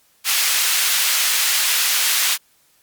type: high-pass noise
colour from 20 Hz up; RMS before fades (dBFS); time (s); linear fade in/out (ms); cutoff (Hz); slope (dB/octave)
pink; -18; 0.24-2.38; 50; 2100; 12
effects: white hiss -58 dBFS RMS until 2.82 s + Opus 48 kbps